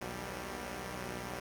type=tone cluster; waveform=5% pulse; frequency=61.1 / 77.7 / 121.3 / 182.3 / 196.1 Hz; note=B1 / D#2 / B2 / F#3 / G3; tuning=-18 / -2 / -31 / -25 / +1 cents; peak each=-33 / -37 / -37 / -37 / -33 dBFS; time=0.01-1.4 s; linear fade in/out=5 ms; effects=none